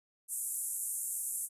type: band-pass noise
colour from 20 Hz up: white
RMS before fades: -37 dBFS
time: 0.28-1.49 s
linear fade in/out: 50 ms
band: 7700 to 12000 Hz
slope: 48 dB/octave
effects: resampled to 32000 Hz